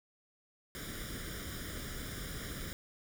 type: noise with comb filter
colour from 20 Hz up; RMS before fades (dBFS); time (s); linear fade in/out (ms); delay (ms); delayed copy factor
pink; -42; 0.75-2.73; 0; 0.57; +0.8
effects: none